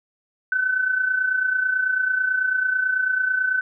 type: tone with amplitude modulation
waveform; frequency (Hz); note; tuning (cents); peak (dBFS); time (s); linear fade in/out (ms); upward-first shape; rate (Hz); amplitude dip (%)
sine; 1515; F#6; +40; -16; 0.52-3.61; 2; sine; 29.1; 60
effects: none